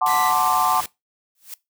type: chord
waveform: sine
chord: D dominant seventh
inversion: first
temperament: equal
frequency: 740 / 880 / 1046.5 / 1174.7 Hz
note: F#5 / A5 / C6 / D6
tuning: 0 / 0 / 0 / 0 cents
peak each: -22 dBFS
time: 0.01-0.81 s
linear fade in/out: 10 ms
type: tone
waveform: sawtooth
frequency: 1975.5 Hz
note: B6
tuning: in tune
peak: -24 dBFS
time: 0.06-0.33 s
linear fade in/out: 50 ms
type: noise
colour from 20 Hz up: white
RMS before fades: -30 dBFS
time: 0.06-0.86 s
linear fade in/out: 2 ms
type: noise with exponential growth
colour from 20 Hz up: blue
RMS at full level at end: -31 dBFS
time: 1.35-1.54 s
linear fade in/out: 2 ms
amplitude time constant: 40 ms
effects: noise-tail reverb RT60 0.2 s tail -21 dB re dry